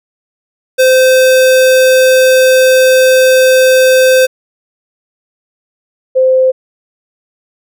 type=tone pair in turn; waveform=square / sine; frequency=517 / 518.9 Hz; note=C5 / C5; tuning=-21 / -14 cents; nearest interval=unison; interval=7 cents; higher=second; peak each=-5 dBFS; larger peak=neither; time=0.78-4.27 / 6.15-6.52 s; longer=first; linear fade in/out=20 ms; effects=none